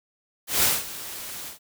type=noise with ADSR envelope; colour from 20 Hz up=white; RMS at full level=-19 dBFS; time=0.47-1.59 s; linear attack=160 ms; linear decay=200 ms; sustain=-17 dB; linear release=120 ms; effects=none